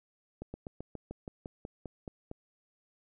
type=slowing click train; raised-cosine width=2 ms; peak=-27 dBFS; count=12; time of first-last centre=0.42-2.314 s; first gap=120 ms; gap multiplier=1.07; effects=none